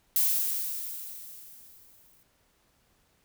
violet noise with exponential decay, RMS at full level -23 dBFS, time 0.16-2.23 s, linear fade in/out 1 ms, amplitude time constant 450 ms, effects pink hiss -68 dBFS RMS until 3.24 s

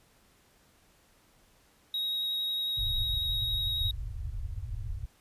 triangle tone with vibrato, 3791 Hz, A#7, 28 cents sharp, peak -28 dBFS, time 1.94-3.91 s, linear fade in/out 2 ms, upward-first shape triangle, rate 11 Hz, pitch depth 11 cents each way
pink low-pass noise, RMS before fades -35 dBFS, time 2.77-5.06 s, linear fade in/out 10 ms, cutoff 120 Hz, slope 96 dB/octave
effects pink hiss -64 dBFS RMS until 5.2 s + resampled to 32000 Hz

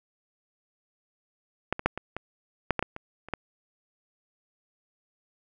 clicks, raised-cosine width 0.5 ms, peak -10 / -18 / -6 / -18 / -18 / -7 / -11 / -12 / -22 / -28 / -12 dBFS, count 11, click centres 1.726 / 1.794 / 1.86 / 1.976 / 2.166 / 2.707 / 2.793 / 2.826 / 2.964 / 3.286 / 3.337 s, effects none

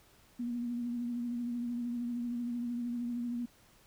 sine tone with vibrato, 239.8 Hz, A#3, 49 cents sharp, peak -33 dBFS, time 0.39-3.46 s, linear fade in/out 10 ms, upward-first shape triangle, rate 13 Hz, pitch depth 38 cents each way, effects pink hiss -63 dBFS RMS until 3.86 s

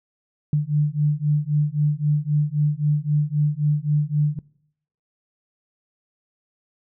sine beating tone pair, 146.83 / 150.63 Hz, D3 / D3, 0 / +44 cents, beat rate 3.8 Hz, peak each -21 dBFS, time 0.53-4.39 s, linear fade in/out 2 ms, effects noise-tail reverb RT60 0.7 s tail -23 dB re dry

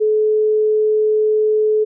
sine tone, 429.5 Hz, A4, 42 cents flat, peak -12 dBFS, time 0-1.85 s, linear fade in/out 20 ms, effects none

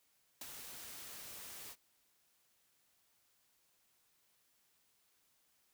white noise with ADSR envelope, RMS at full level -45 dBFS, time 0.41-1.76 s, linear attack 4 ms, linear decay 30 ms, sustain -5 dB, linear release 52 ms, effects white hiss -75 dBFS RMS until 5.73 s

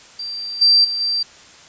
sine tone with level steps, 4699 Hz, D8, in tune, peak -25 / -9 / -20 / -17 dBFS, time 0.19-1.23 s, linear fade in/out 5 ms, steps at 0.61 / 0.84 / 1 s, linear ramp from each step 10 ms, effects white hiss -44 dBFS RMS until 1.68 s + resampled to 16000 Hz

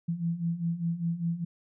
sine beating tone pair, 165.4 / 170.4 Hz, E3 / F3, +6 / -42 cents, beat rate 5 Hz, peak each -33 / -29 dBFS, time 0.08-1.45 s, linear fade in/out 10 ms, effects none

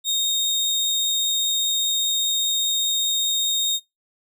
30% pulse tone, 3705 Hz, A#7, 11 cents flat, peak -17 dBFS, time 0.04-3.8 s, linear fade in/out 50 ms, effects noise-tail reverb RT60 0.2 s tail -24 dB re dry

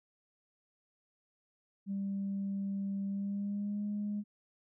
sine tone with pitch glide, 197.2 to 206.8 Hz, G3 to G#3, +11 to -7 cents, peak -32 dBFS, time 1.86-4.24 s, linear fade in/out 50 ms, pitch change +82 cents, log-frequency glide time 3.07-3.84 s, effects tanh soft clip ceiling -29 dBFS

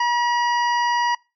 harmonic tone, 960 Hz, B5, 49 cents flat, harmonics 1 / 2 / 3 / 5 / 6, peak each -18 / -25 / -32 / -33 / -38 dBFS, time 0-1.15 s, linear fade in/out 5 ms, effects noise-tail reverb RT60 0.3 s tail -26 dB re dry

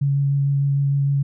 sine tone with vibrato, 140 Hz, C#3, 18 cents sharp, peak -16 dBFS, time 0.01-1.23 s, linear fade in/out 10 ms, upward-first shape square, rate 6.6 Hz, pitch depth 8 cents each way, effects none

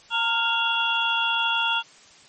sine tone cluster, 916 / 1402 / 2771 / 3356 Hz, A#5 / F6 / F7 / G#7, -31 / +6 / -14 / +17 cents, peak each -26 dBFS, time 0.1-1.83 s, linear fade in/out 50 ms, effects white hiss -51 dBFS RMS until 2.28 s + MP3 32 kbps

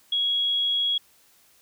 sine tone, 3322 Hz, G#7, in tune, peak -21 dBFS, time 0.12-0.98 s, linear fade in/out 5 ms, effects white hiss -59 dBFS RMS until 1.61 s

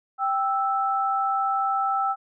sine tone pair together, 784.5 / 1318.5 Hz, G5 / E6, +1 / 0 cents, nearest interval major sixth, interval 899 cents, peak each -24 dBFS, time 0.18-2.16 s, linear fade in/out 50 ms, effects none

